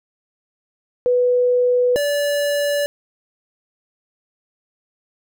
sine / square tone pair in turn, 493.9 / 577.8 Hz, B4 / D5, 0 / -28 cents, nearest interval minor third, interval 272 cents, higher second, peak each -13 / -18 dBFS, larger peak first, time 1.06-1.96 / 1.96-2.86 s, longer neither, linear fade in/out 0 ms, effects none

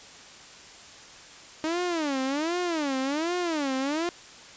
sawtooth tone with vibrato, 306.5 Hz, D#4, 26 cents flat, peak -22 dBFS, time 1.64-4.09 s, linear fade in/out 0 ms, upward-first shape sine, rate 1.3 Hz, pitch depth 270 cents each way, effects white hiss -47 dBFS RMS until 4.56 s + resampled to 16000 Hz

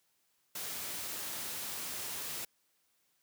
white noise, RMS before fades -40 dBFS, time 0.55-2.45 s, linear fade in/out 5 ms, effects white hiss -75 dBFS RMS until 3.22 s + high-pass 80 Hz 12 dB/octave

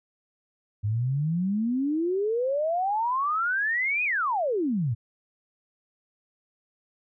sine exponential two-way sweep, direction up then down, 100.5 to 2536 to 105.2 Hz, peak -23 dBFS, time 0.83-4.95 s, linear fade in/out 20 ms, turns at 4.04 s, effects none

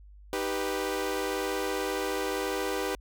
sawtooth chord, Eb augmented, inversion none, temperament equal, 311.1 / 392 / 493.9 Hz, Eb4 / G4 / B4, 0 / 0 / 0 cents, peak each -32 / -28 / -29 dBFS, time 0.33-2.95 s, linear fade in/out 0 ms, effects added 50 Hz sine -48 dBFS peak until 3 s

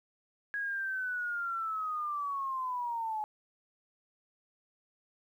sine linear sweep, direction down, 1661.2 to 844 Hz, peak -32 dBFS, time 0.54-3.24 s, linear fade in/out 0 ms, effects 11-bit

